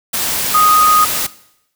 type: tone in noise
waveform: sine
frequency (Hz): 1244.5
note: D#6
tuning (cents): 0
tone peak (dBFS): -8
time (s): 0.54-1.05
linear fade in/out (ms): 10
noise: white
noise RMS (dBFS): -18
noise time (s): 0.13-1.27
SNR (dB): +7
effects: noise-tail reverb RT60 0.8 s tail -18 dB re dry